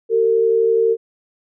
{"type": "tone pair together", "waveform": "sine", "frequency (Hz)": [381.9, 453.8], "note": ["G4", "A#4"], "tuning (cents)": [-45, -47], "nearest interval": "minor third", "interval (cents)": 298, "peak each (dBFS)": [-20, -13], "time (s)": [0.09, 0.97], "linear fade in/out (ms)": 50, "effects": []}